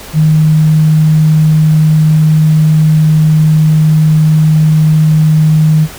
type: tone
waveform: sine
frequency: 155.56 Hz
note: D#3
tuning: in tune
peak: -4 dBFS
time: 0.13-5.88 s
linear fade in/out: 50 ms
effects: pink hiss -29 dBFS RMS until 5.98 s